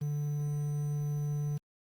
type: tone with quantisation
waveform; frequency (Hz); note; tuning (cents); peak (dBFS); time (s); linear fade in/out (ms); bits
triangle; 146.83; D3; 0; -28; 0.01-1.58; 10; 9
effects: Opus 24 kbps